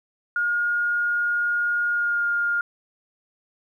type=tone with pitch glide; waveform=sine; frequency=1427 to 1412.2 Hz; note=F6 to F6; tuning=+37 to +19 cents; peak=-20 dBFS; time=0.36-2.61 s; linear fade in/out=2 ms; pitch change=-18 cents; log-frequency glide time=1.9-2.26 s; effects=10-bit